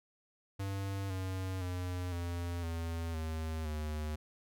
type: tone with pitch steps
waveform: square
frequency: 98 / 94.01 / 90.18 / 86.5 / 82.98 / 79.6 / 76.36 Hz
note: G2 / F#2 / F#2 / F2 / E2 / D#2 / D#2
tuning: 0 / +28 / -44 / -16 / +12 / +40 / -32 cents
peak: -36 dBFS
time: 0.59-4.16 s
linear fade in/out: 10 ms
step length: 510 ms
effects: none